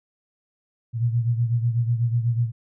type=beating tone pair; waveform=sine; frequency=116.54 / 124.64 Hz; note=A#2 / B2; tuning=0 / +16 cents; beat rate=8.1 Hz; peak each=-20 / -26 dBFS; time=0.93-2.52 s; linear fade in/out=50 ms; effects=none